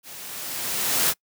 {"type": "noise with level ramp", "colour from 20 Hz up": "white", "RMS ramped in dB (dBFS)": [-41, -19], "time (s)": [0.03, 1.14], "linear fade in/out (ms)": 50, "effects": ["noise-tail reverb RT60 0.1 s tail -25 dB re dry", "high-pass 100 Hz 12 dB/octave"]}